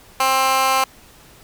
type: tone with high-pass filter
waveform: 15% pulse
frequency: 264.5 Hz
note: C4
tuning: 19 cents sharp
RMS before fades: -17 dBFS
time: 0.2-0.84 s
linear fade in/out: 2 ms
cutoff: 990 Hz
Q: 1.4
effects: pink hiss -47 dBFS RMS until 1.43 s